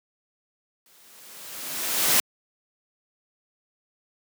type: noise with exponential growth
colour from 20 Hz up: white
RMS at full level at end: -18 dBFS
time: 0.86-2.2 s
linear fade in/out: 1 ms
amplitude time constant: 290 ms
effects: high-pass 150 Hz 12 dB/octave